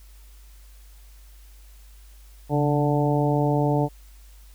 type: harmonic tone with a mistuned harmonic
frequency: 146.83 Hz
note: D3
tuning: in tune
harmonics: 1 / 2 / 3 / 4 / 5 / 6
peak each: -22 / -25 / -27 / -28 / -29 / -30 dBFS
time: 2.49-3.89 s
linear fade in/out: 50 ms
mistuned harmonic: 1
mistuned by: -54 cents
effects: added 50 Hz sine -45 dBFS peak until 4.54 s + white hiss -57 dBFS RMS until 4.54 s